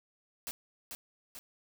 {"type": "noise with echo", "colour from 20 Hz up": "white", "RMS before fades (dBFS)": -39, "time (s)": [0.47, 0.51], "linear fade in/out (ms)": 0, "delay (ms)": 440, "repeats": 2, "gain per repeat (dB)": -4, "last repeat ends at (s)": 1.39, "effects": []}